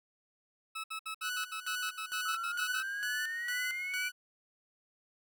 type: tone bursts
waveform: 20% pulse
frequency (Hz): 1300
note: E6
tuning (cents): -24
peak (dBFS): -32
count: 14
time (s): 0.75-2.829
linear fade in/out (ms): 10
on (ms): 90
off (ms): 63
type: tone with tremolo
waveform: sawtooth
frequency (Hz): 1480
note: F#6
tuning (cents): 0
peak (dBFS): -31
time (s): 1.21-4.12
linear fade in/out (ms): 50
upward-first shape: square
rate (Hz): 2.2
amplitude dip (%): 75
type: exponential sweep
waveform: sine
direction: up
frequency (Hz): 1292 to 2349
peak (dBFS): -35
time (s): 2.25-4.09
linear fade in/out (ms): 10
effects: none